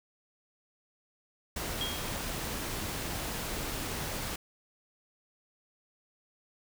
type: noise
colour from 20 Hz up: pink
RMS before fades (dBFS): -36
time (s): 1.56-4.36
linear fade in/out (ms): 5
type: tone with exponential decay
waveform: sine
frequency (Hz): 3256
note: G#7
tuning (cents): -35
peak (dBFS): -30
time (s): 1.81-2.25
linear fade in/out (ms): 1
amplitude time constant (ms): 94
effects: none

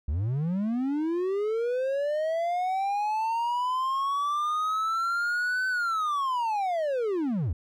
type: linear two-way sweep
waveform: triangle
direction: up then down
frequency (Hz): 65.41 to 1526 to 65.41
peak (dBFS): -23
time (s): 0.08-7.53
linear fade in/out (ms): 5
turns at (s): 5.68
effects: none

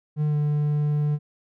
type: tone with pitch glide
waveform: triangle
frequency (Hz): 150.5 to 148.26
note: D3 to D3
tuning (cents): +43 to +17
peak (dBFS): -18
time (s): 0.16-1.19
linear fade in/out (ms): 50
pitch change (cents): -26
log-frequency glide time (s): 0.27-0.35
effects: none

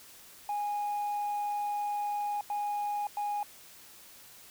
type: tone bursts at uneven times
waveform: sine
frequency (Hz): 825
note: G#5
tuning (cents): -12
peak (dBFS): -28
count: 3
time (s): 0.49-2.41 / 2.5-3.07 / 3.17-3.43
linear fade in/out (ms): 2
effects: tanh soft clip ceiling -28 dBFS + white hiss -53 dBFS RMS until 4.5 s

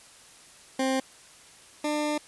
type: tone pair in turn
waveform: 20% pulse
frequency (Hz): 263.8 / 299.1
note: C4 / D4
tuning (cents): +14 / +32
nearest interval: major second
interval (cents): 218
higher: second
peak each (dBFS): -19 / -21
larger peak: first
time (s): 0.79-1 / 1.84-2.18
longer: second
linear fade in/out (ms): 5
effects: white hiss -52 dBFS RMS until 2.27 s + resampled to 24000 Hz

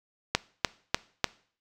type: click train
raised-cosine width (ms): 0.2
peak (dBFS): -4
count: 4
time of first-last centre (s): 0.35-1.243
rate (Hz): 3.36
effects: noise-tail reverb RT60 0.5 s tail -21 dB re dry

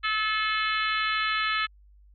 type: harmonic tone with a mistuned harmonic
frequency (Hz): 432.6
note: A4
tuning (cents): -29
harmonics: 3 / 4 / 5 / 6 / 7 / 8 / 9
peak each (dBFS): -28 / -30 / -32 / -34 / -35 / -36 / -37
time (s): 0.03-1.67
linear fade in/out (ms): 20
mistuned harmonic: 9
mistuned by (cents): +71
effects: added 50 Hz sine -52 dBFS peak until 2.14 s

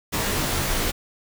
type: noise with comb filter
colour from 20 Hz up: pink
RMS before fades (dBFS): -24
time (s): 0.12-0.92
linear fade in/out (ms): 20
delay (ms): 18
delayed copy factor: -1
effects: none

